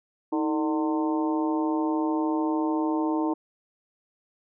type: harmonic tone with a mistuned harmonic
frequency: 150 Hz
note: D3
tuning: 37 cents sharp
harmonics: 2 / 3 / 4 / 5 / 6 / 7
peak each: -24 / -34 / -36 / -37 / -32 / -38 dBFS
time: 0.32-3.34 s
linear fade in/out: 10 ms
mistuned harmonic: 2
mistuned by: +93 cents
effects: none